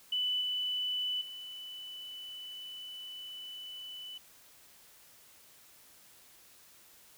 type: tone with level steps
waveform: sine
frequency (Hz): 2988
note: F#7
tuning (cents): +16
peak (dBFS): -29 / -31 / -42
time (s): 0.12-4.18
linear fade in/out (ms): 5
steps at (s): 0.41 / 1.21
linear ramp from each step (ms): 5
effects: white hiss -59 dBFS RMS until 7.17 s